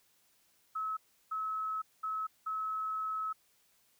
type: tone bursts at uneven times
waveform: sine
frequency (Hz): 1291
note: E6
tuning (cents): -37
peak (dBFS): -33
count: 4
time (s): 0.75-0.97 / 1.31-1.82 / 2.03-2.27 / 2.46-3.33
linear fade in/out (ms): 10
effects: white hiss -70 dBFS RMS until 3.99 s